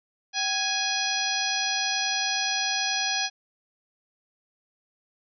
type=harmonic tone with a mistuned harmonic; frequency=830.6 Hz; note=G#5; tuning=in tune; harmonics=1 / 2 / 3 / 4 / 5 / 6 / 7; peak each=-32 / -32 / -32 / -32 / -32 / -32 / -32 dBFS; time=0.33-3.3 s; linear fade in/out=50 ms; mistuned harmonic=1; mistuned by=-120 cents; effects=none